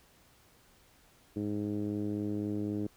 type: tone with low-pass filter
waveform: 10% pulse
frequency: 103.83 Hz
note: G#2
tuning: in tune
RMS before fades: -34 dBFS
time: 1.36-2.87 s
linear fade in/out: 5 ms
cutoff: 320 Hz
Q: 2.1
effects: pink hiss -63 dBFS RMS until 2.96 s

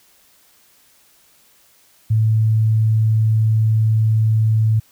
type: tone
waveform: sine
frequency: 110 Hz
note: A2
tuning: in tune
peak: -12 dBFS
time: 2.1-4.8 s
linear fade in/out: 10 ms
effects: white hiss -54 dBFS RMS until 4.91 s

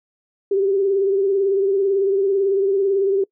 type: tone with vibrato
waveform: sine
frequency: 392 Hz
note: G4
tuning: in tune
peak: -15 dBFS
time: 0.51-3.24 s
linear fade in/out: 5 ms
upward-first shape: triangle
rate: 18 Hz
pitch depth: 63 cents each way
effects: noise-tail reverb RT60 0.1 s tail -24 dB re dry

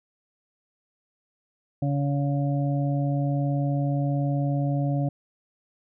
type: harmonic tone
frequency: 141.3 Hz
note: C#3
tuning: 34 cents sharp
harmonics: 1 / 2 / 4 / 5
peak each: -23 / -29 / -34 / -36 dBFS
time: 1.82-5.09 s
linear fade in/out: 5 ms
effects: none

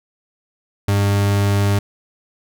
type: tone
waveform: 40% pulse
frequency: 100.7 Hz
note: G2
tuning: 47 cents sharp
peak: -13 dBFS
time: 0.88-1.79 s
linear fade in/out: 5 ms
effects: none

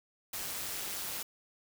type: noise with amplitude modulation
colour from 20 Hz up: white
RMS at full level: -36 dBFS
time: 0.33-1.23 s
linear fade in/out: 5 ms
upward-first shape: sine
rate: 194 Hz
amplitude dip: 55%
effects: none

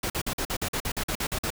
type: noise bursts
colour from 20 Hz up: pink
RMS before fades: -29 dBFS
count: 13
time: 0.03-1.504 s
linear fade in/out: 5 ms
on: 70 ms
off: 47 ms
effects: none

